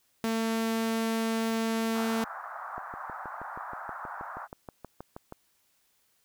sawtooth tone, 225.2 Hz, A3, 40 cents sharp, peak -23 dBFS, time 0.24-2.24 s, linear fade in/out 0 ms
white band-pass noise, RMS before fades -40 dBFS, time 1.93-4.48 s, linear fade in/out 50 ms, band 670 to 1500 Hz, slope 48 dB/octave
click train, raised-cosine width 1 ms, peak -26 dBFS, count 17, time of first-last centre 2.78-5.324 s, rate 6.29 Hz
effects white hiss -70 dBFS RMS until 6.24 s

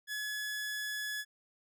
sawtooth tone, 1700 Hz, G#6, 40 cents sharp, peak -32 dBFS, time 0.07-1.25 s, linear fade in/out 50 ms, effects none

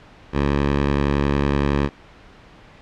10% pulse tone, 70.8 Hz, C#2, 37 cents sharp, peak -9 dBFS, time 0.32-1.9 s, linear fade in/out 50 ms, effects pink hiss -46 dBFS RMS until 2.81 s + low-pass 3000 Hz 12 dB/octave

